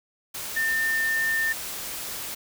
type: tone in noise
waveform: sine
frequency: 1800 Hz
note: A6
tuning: 39 cents sharp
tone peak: -22 dBFS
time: 0.56-1.53 s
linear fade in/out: 10 ms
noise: white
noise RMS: -34 dBFS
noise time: 0.34-2.35 s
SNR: +9 dB
effects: none